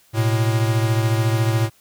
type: beating tone pair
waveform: square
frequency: 110.9 / 124.9 Hz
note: A2 / B2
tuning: +14 / +20 cents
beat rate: 14 Hz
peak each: -18 / -24 dBFS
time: 0.13-1.7 s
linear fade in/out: 50 ms
effects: white hiss -56 dBFS RMS until 1.8 s